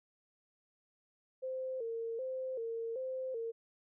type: tone with vibrato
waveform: sine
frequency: 487.5 Hz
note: B4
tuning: 23 cents flat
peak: -36 dBFS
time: 1.42-3.52 s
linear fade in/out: 20 ms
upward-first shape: square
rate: 1.3 Hz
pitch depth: 110 cents each way
effects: none